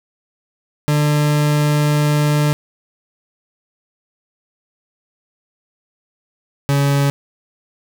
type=tone pair in turn; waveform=40% pulse; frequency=148.5 / 140.9 Hz; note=D3 / C#3; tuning=+20 / +29 cents; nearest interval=minor second; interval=91 cents; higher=first; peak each=-12 dBFS; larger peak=neither; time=0.88-2.53 / 6.69-7.1 s; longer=first; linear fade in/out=0 ms; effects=none